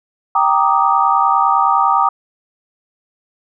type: chord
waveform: sine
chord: Eb major seventh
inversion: first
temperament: equal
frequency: 784 / 932.3 / 1174.7 / 1244.5 Hz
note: G5 / Bb5 / D6 / Eb6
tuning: 0 / 0 / 0 / 0 cents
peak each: -16 dBFS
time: 0.35-2.09 s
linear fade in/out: 5 ms
effects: none